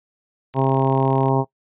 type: harmonic tone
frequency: 133.9 Hz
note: C3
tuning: 40 cents sharp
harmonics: 1 / 2 / 3 / 4 / 5 / 6 / 7 / 8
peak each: -19 / -23 / -23 / -28 / -26 / -26 / -24 / -31 dBFS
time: 0.54-1.45 s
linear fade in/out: 50 ms
type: click train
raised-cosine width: 0.2 ms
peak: -23 dBFS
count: 30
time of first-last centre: 0.54-1.284 s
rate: 39 Hz
effects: noise-tail reverb RT60 0.1 s tail -20 dB re dry + resampled to 8000 Hz